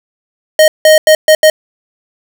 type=tone bursts at uneven times; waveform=square; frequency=622.3 Hz; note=D#5; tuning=in tune; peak=-3 dBFS; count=5; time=0.59-0.68 / 0.85-0.98 / 1.07-1.15 / 1.28-1.35 / 1.43-1.5 s; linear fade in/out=2 ms; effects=none